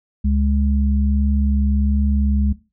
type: tone pair together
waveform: sine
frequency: 69.69 / 207.7 Hz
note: C#2 / G#3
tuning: +10 / 0 cents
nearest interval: octave + perfect fifth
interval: 1890 cents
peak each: -16 / -20 dBFS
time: 0.24-2.53 s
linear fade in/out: 10 ms
effects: noise-tail reverb RT60 0.3 s tail -17 dB re dry